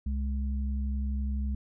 sine tone pair together, 66.2 / 210.4 Hz, C2 / G#3, +21 / +23 cents, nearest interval octave + minor sixth, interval 2002 cents, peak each -28 / -37 dBFS, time 0.06-1.55 s, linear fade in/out 5 ms, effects none

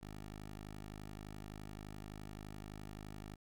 10% pulse tone, 51.7 Hz, G#1, 7 cents flat, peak -39 dBFS, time 0.01-3.36 s, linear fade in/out 20 ms, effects none

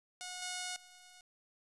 5% pulse tone with level steps, 727 Hz, F#5, 31 cents flat, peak -31 / -27 / -44 dBFS, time 0.21-1.21 s, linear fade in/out 0 ms, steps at 0.42 / 0.76 s, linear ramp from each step 2 ms, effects resampled to 24000 Hz + 10-bit

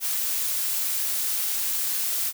blue noise with amplitude modulation, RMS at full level -25 dBFS, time 0-2.33 s, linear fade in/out 50 ms, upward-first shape sine, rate 194 Hz, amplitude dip 25%, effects none

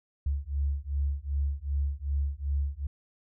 sine beating tone pair, 69.3 / 71.9 Hz, C#2 / D2, 0 / -36 cents, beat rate 2.6 Hz, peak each -30 dBFS, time 0.26-2.87 s, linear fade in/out 5 ms, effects none

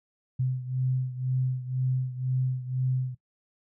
sine beating tone pair, 128.2 / 130.2 Hz, C3 / C3, -35 / -8 cents, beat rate 2 Hz, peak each -27 / -31 dBFS, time 0.39-3.15 s, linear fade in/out 10 ms, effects noise-tail reverb RT60 0.1 s tail -17 dB re dry

